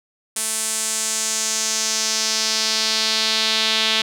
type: tone with band-pass filter sweep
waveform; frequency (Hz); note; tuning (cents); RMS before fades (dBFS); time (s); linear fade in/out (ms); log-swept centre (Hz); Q
sawtooth; 220; A3; 0; -21; 0.36-4.02; 5; 9100 to 3500; 2.5
effects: none